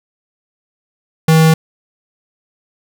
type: tone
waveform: square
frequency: 160 Hz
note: D#3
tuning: 49 cents sharp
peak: -7 dBFS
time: 1.28-1.54 s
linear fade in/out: 5 ms
effects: 8-bit